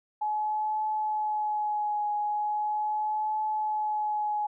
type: tone with vibrato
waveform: sine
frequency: 847 Hz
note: G#5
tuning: 34 cents sharp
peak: -26 dBFS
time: 0.21-4.47 s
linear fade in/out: 10 ms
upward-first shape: triangle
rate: 0.39 Hz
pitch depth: 27 cents each way
effects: none